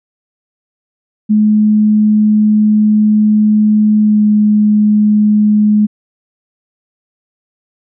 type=tone with pitch glide; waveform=sine; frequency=212.6 to 210.6 Hz; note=G#3 to G#3; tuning=+41 to +24 cents; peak=-6 dBFS; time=1.29-5.87 s; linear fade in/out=20 ms; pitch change=-17 cents; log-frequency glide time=4.01-4.22 s; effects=none